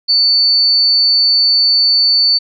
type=tone; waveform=sine; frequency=4500 Hz; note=C#8; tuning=25 cents sharp; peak=-8 dBFS; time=0.08-2.39 s; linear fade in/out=20 ms; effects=none